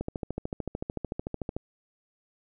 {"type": "click train", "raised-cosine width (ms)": 2, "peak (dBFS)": -18, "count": 22, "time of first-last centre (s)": [0.01, 1.566], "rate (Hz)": 13.5, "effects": []}